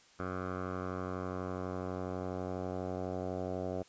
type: tone with low-pass filter sweep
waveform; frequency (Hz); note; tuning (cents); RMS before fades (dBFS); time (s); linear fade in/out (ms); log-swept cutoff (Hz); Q
10% pulse; 92.1; F#2; -7; -38; 0.19-3.83; 10; 1300 to 680; 3
effects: white hiss -62 dBFS RMS until 3.88 s + resampled to 16000 Hz